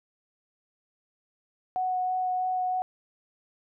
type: tone with vibrato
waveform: sine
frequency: 738 Hz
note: F#5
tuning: 5 cents flat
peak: -25 dBFS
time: 1.76-2.82 s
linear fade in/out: 0 ms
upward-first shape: sine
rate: 3.1 Hz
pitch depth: 9 cents each way
effects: none